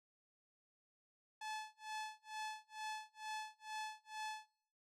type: tone with tremolo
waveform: sawtooth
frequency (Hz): 864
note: A5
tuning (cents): -32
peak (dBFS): -38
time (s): 1.41-4.49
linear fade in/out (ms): 5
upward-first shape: sine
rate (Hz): 2.2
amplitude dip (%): 100
effects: noise-tail reverb RT60 0.7 s tail -25 dB re dry + low-pass 8000 Hz 12 dB/octave